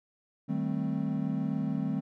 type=chord; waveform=triangle; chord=A half-diminished seventh; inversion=second; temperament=equal with one note detuned; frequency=155.56 / 193.3 / 220 / 261.6 Hz; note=Eb3 / G3 / A3 / C4; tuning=0 / -24 / 0 / 0 cents; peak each=-32 dBFS; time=0.48-2.01 s; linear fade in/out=20 ms; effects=none